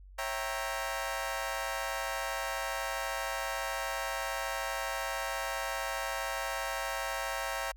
20% pulse chord, C# diminished seventh, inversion none, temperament equal with one note detuned, 546.7 / 659.3 / 784 / 932.3 Hz, C#5 / E5 / G5 / Bb5, -24 / 0 / 0 / 0 cents, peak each -34 dBFS, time 0.18-7.72 s, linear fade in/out 10 ms, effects added 47 Hz sine -49 dBFS peak until 7.76 s

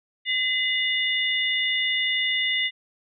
sine tone cluster, 2033 / 2884 / 3559 Hz, B6 / F#7 / A7, +50 / -45 / +19 cents, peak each -24 / -27 / -27 dBFS, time 0.25-2.71 s, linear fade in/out 50 ms, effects none

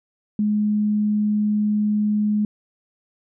sine tone, 210 Hz, G#3, 19 cents sharp, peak -17 dBFS, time 0.39-2.45 s, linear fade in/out 2 ms, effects none

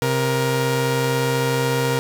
sawtooth tone pair together, 132.3 / 471.1 Hz, C3 / A#4, +20 / +18 cents, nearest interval octave + minor seventh, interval 2198 cents, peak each -17 dBFS, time 0.02-1.99 s, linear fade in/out 0 ms, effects none

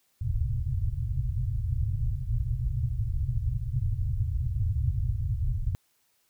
white low-pass noise, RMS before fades -28 dBFS, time 0.21-5.75 s, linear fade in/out 0 ms, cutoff 130 Hz, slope 96 dB/octave, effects white hiss -70 dBFS RMS until 6.29 s

